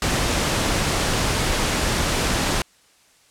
pink noise, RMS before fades -21 dBFS, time 0.02-2.62 s, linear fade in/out 2 ms, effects white hiss -56 dBFS RMS until 3.3 s + low-pass 9000 Hz 12 dB/octave

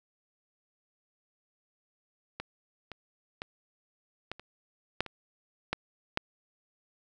clicks, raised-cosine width 0.3 ms, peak -20 / -25 / -20 / -20 / -30 / -11 / -25 / -13 / -11 dBFS, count 9, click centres 2.4 / 2.917 / 3.419 / 4.316 / 4.396 / 5.006 / 5.063 / 5.73 / 6.174 s, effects none

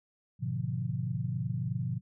sine chord, G# diminished seventh, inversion none, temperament equal, 103.83 / 123.47 / 146.83 / 174.61 Hz, G#2 / B2 / D3 / F3, 0 / 0 / 0 / 0 cents, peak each -38 / -33 / -37 / -37 dBFS, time 0.39-2.01 s, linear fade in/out 50 ms, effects none

